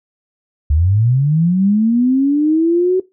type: linear sweep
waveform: sine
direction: up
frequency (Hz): 69.3 to 376.9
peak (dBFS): -10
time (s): 0.7-3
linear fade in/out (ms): 5
effects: noise-tail reverb RT60 0.2 s tail -19 dB re dry